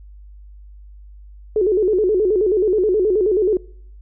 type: tone with vibrato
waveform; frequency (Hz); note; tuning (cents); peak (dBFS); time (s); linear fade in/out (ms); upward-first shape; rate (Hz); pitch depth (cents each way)
sine; 397; G4; +22; -13; 1.56-3.57; 2; square; 9.4; 140
effects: noise-tail reverb RT60 0.6 s tail -23 dB re dry + added 50 Hz sine -38 dBFS peak until 4.01 s